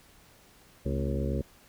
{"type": "harmonic tone with a mistuned harmonic", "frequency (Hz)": 68.2, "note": "C#2", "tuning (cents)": -28, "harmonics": [1, 2, 3, 4, 5, 6, 7, 8], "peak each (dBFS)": [-31, -33, -35, -40, -39, -39, -41, -39], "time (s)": [0.85, 1.42], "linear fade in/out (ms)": 10, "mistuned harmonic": 3, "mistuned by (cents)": 120, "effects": ["pink hiss -58 dBFS RMS until 1.68 s"]}